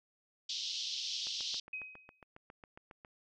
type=band-pass noise; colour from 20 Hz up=pink; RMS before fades=-39 dBFS; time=0.49-1.6 s; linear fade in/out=5 ms; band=3100 to 5700 Hz; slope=48 dB/octave
type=click train; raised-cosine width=0.5 ms; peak=-36 dBFS; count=14; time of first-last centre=1.27-3.048 s; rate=7.31 Hz
type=tone with exponential decay; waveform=sine; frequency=2526 Hz; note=D#7; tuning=26 cents sharp; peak=-36 dBFS; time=1.73-2.24 s; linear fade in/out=5 ms; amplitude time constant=110 ms
effects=none